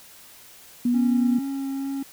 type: tone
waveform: sine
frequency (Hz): 242.6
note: B3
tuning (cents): -31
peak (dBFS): -18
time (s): 0.85-1.39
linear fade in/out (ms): 5
type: tone with vibrato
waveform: triangle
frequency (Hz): 273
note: C#4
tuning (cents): -26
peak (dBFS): -24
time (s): 0.94-2.03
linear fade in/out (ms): 5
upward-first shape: triangle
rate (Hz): 2.3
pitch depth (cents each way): 12
effects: white hiss -48 dBFS RMS until 2.12 s